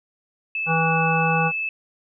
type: tone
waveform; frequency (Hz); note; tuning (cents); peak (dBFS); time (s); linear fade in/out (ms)
sine; 2618; E7; -13; -23; 0.55-1.69; 2
type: harmonic tone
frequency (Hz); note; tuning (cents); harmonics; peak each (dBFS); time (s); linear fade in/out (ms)
163.3; E3; -16; 1 / 3 / 5 / 7 / 9; -22 / -27 / -23 / -27 / -27; 0.66-1.52; 50
effects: none